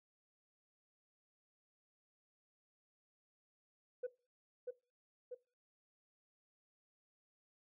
sine tone with echo, 496.2 Hz, B4, 8 cents sharp, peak -35 dBFS, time 4.03-4.07 s, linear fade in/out 10 ms, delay 640 ms, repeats 2, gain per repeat -4 dB, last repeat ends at 5.35 s, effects noise-tail reverb RT60 0.3 s tail -19 dB re dry + tanh soft clip ceiling -36 dBFS

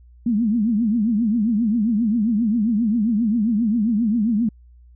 sine tone with vibrato, 221.8 Hz, A3, 14 cents sharp, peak -16 dBFS, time 0.26-4.49 s, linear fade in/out 5 ms, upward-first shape triangle, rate 7.5 Hz, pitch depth 200 cents each way, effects added 60 Hz sine -45 dBFS peak until 4.95 s

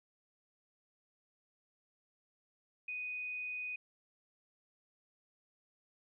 sine tone, 2489 Hz, D#7, in tune, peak -38 dBFS, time 2.88-3.76 s, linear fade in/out 5 ms, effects none

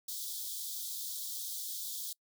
white high-pass noise, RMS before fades -40 dBFS, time 0.08-2.13 s, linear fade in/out 5 ms, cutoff 3300 Hz, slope 96 dB/octave, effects noise-tail reverb RT60 0.1 s tail -25 dB re dry

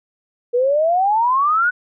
sine exponential sweep, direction up, 472.8 to 1500 Hz, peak -13 dBFS, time 0.53-1.71 s, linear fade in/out 20 ms, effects none

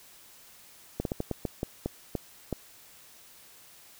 slowing click train, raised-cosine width 2 ms, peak -16 dBFS, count 10, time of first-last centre 1-2.527 s, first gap 52 ms, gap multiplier 1.28, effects white hiss -54 dBFS RMS until 3.99 s

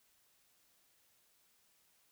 silence, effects white hiss -72 dBFS RMS until 2.11 s

